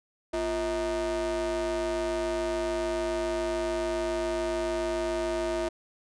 square ring-modulated tone, 146.83 Hz, D3, in tune, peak -25 dBFS, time 0.33-5.69 s, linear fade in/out 10 ms, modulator 494 Hz, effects resampled to 22050 Hz

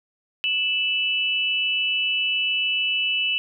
sine tone pair together, 2633 / 2960 Hz, E7 / F#7, -3 / 0 cents, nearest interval major second, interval 203 cents, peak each -23 dBFS, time 0.44-3.38 s, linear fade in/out 0 ms, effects none

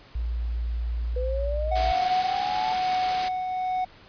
sine tone, 58 Hz, A#1, 8 cents flat, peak -25 dBFS, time 0.15-1.92 s, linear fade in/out 5 ms
sine linear sweep, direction up, 493.9 to 880 Hz, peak -28 dBFS, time 1.16-2.73 s, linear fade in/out 5 ms
triangle tone with tremolo, 740 Hz, F#5, in tune, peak -20 dBFS, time 1.71-3.85 s, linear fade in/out 10 ms, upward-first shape triangle, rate 1 Hz, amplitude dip 45%
white noise, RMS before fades -30 dBFS, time 1.75-3.29 s, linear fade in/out 10 ms
effects pink hiss -51 dBFS RMS until 4.08 s + resampled to 11025 Hz

